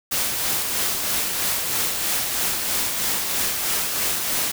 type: noise with tremolo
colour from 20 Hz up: white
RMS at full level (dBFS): -22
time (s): 0.11-4.52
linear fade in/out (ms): 10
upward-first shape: sine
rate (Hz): 3.1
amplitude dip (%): 35
effects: none